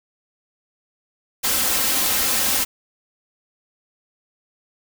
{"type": "noise with comb filter", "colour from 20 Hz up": "white", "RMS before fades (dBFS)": -20, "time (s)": [1.43, 2.65], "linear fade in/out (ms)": 20, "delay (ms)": 3.8, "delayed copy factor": 0.55, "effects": []}